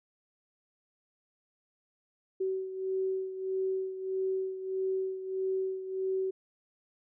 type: beating tone pair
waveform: sine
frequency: 379.1 / 380.7 Hz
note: F#4 / F#4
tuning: +42 / +49 cents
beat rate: 1.6 Hz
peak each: -31 / -37 dBFS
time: 2.4-6.31 s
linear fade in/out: 10 ms
effects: none